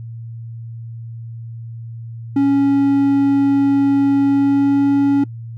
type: tone with pitch glide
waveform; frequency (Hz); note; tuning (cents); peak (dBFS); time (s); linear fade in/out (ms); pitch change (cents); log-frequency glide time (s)
triangle; 278 to 280.1; C#4 to C#4; +5 to +18; -9; 2.36-5.24; 5; +13; 4.26-4.91
effects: noise-tail reverb RT60 0.1 s tail -24 dB re dry + added 115 Hz sine -28 dBFS peak until 5.57 s